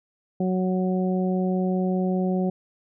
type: harmonic tone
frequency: 185 Hz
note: F#3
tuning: in tune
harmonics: 1 / 2 / 3 / 4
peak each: -22 / -28 / -32 / -34 dBFS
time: 0.4-2.5 s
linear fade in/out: 5 ms
effects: none